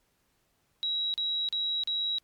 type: tone bursts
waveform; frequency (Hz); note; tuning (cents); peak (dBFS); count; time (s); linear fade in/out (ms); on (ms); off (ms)
sine; 3866; B7; -38; -27; 4; 0.83-2.184; 0; 310; 38
effects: pink hiss -72 dBFS RMS until 2.23 s + MP3 96 kbps